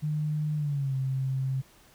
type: tone with pitch glide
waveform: sine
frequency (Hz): 151.7 to 132.83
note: D#3 to C3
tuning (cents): -44 to +26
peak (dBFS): -26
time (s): 0.02-1.62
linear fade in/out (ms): 20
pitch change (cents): -230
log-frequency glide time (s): 0.56-0.95
effects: pink hiss -58 dBFS RMS until 1.94 s